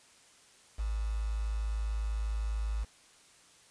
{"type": "tone with quantisation", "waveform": "sine", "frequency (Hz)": 53.8, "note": "A1", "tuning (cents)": -38, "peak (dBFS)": -30, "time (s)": [0.78, 2.85], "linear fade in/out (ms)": 20, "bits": 8, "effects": ["white hiss -60 dBFS RMS until 3.7 s", "resampled to 22050 Hz"]}